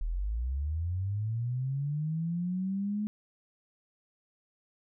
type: linear sweep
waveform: sine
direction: up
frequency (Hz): 36.58 to 213.2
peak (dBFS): -29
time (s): 0.01-3.07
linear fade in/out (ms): 0
effects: none